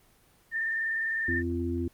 sine tone with vibrato, 1801 Hz, A6, 40 cents sharp, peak -27 dBFS, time 0.51-1.43 s, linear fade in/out 50 ms, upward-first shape square, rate 20 Hz, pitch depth 25 cents each way
harmonic tone, 85.6 Hz, F2, 34 cents flat, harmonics 1 / 3 / 4, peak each -32 / -32 / -32 dBFS, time 1.28-1.88 s, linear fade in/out 5 ms
effects pink hiss -62 dBFS RMS until 1.93 s + Opus 24 kbps

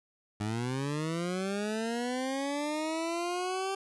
20% pulse linear sweep, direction up, 101.9 to 391.1 Hz, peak -26 dBFS, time 0.4-3.75 s, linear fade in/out 5 ms, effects resampled to 24000 Hz

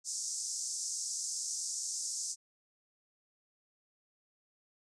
pink band-pass noise, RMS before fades -38 dBFS, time 0.04-2.36 s, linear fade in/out 50 ms, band 5400 to 8500 Hz, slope 48 dB/octave, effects none

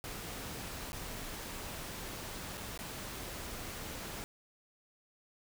pink noise with dropouts, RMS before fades -43 dBFS, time 0.04-4.24 s, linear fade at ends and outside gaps 0 ms, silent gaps 0.92-0.93 / 2.572-2.577 / 2.776-2.79 s, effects none

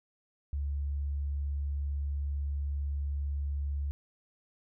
sine tone, 71.1 Hz, C#2, 45 cents sharp, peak -30 dBFS, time 0.53-3.91 s, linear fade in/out 0 ms, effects none

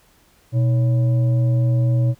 sine tone with frequency modulation, 122 Hz, B2, 21 cents flat, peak -14 dBFS, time 0.52-2.15 s, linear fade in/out 50 ms, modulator 436 Hz, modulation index 0.29, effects pink hiss -56 dBFS RMS until 2.19 s

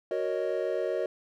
triangle chord, D# minor seventh, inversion first, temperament equal, 370 / 466.2 / 554.4 / 622.3 Hz, F#4 / A#4 / C#5 / D#5, 0 / 0 / 0 / 0 cents, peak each -31 dBFS, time 0.11-1.06 s, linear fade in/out 2 ms, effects none

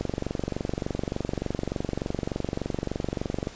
click train, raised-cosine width 2 ms, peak -14 dBFS, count 82, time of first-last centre 0.01-3.472 s, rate 23.4 Hz, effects pink hiss -45 dBFS RMS until 3.55 s + resampled to 16000 Hz

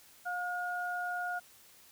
sine tone pair together, 713 / 1435.9 Hz, F5 / F6, +36 / +48 cents, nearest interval octave, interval 1212 cents, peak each -36 / -36 dBFS, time 0.25-1.4 s, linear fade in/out 20 ms, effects white hiss -59 dBFS RMS until 1.91 s

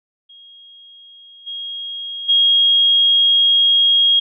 sine tone with level steps, 3270 Hz, G#7, 28 cents flat, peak -40 / -25 / -10 dBFS, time 0.29-4.2 s, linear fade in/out 10 ms, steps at 1.46 / 2.28 s, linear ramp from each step 20 ms, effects none

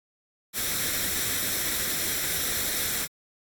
white noise with comb filter, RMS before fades -28 dBFS, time 0.53-3.08 s, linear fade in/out 50 ms, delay 0.53 ms, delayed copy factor +0.55, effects AAC 64 kbps

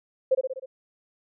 sine tone with echo, 523 Hz, C5, 1 cent flat, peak -16 dBFS, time 0.31-0.35 s, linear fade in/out 10 ms, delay 62 ms, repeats 5, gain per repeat -4 dB, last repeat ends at 0.66 s, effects none

